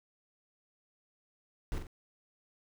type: noise with echo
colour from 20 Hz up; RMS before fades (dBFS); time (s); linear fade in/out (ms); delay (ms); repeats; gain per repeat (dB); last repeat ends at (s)
brown; -34; 1.72-1.78; 0; 44; 2; -6; 1.868
effects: none